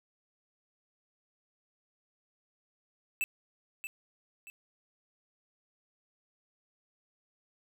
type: tone with echo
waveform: square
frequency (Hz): 2639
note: E7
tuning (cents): +1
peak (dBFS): -29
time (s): 3.21-3.24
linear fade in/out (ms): 0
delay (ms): 630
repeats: 2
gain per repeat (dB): -9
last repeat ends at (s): 4.5
effects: none